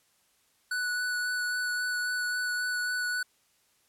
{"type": "tone with vibrato", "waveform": "square", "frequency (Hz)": 1480, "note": "F#6", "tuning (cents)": 0, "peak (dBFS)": -29, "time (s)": [0.71, 3.23], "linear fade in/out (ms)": 5, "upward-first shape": "sine", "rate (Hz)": 3.7, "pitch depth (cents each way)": 11, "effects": ["white hiss -68 dBFS RMS until 3.88 s", "low-pass 12000 Hz 12 dB/octave"]}